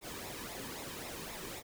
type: noise with flanger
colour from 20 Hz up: pink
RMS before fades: -44 dBFS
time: 0.01-1.63 s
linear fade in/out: 50 ms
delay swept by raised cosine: 0.64 to 1.49 ms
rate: 3.8 Hz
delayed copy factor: -0.6
effects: none